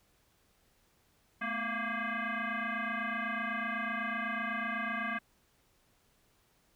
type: tone with frequency modulation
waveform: sine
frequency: 217.5 Hz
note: A3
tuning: 20 cents flat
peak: -32 dBFS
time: 1.41-5.19 s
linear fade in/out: 10 ms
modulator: 463 Hz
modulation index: 4.5
effects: pink hiss -70 dBFS RMS until 6.75 s